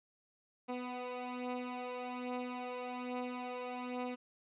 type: beating tone pair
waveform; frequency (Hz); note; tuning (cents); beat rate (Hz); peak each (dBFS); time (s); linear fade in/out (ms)
15% pulse; 248.4 / 249.6; B3 / B3; +10 / +19; 1.2; -34 / -38; 0.68-4.16; 20
effects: resampled to 8000 Hz